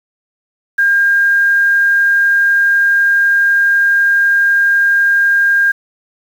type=tone with quantisation; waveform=sine; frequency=1608 Hz; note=G6; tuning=44 cents sharp; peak=-8 dBFS; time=0.78-5.72 s; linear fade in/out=10 ms; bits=6; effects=none